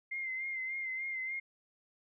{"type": "tone with vibrato", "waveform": "sine", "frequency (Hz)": 2093, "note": "C7", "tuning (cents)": 0, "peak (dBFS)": -35, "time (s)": [0.11, 1.4], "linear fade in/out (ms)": 10, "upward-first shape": "sine", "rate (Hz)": 3.4, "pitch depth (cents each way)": 38, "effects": []}